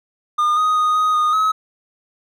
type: tone with pitch steps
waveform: triangle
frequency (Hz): 1214 / 1248 / 1240 / 1250 / 1231 / 1280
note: D#6 / D#6 / D#6 / D#6 / D#6 / D#6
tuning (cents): -43 / +5 / -6 / +8 / -19 / +49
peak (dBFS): -12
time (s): 0.38-1.52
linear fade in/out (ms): 10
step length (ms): 190
effects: none